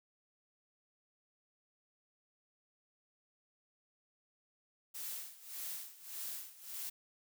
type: noise with tremolo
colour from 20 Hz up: blue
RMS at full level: -42 dBFS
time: 4.94-6.9 s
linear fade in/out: 10 ms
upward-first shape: sine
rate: 1.7 Hz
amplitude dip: 85%
effects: none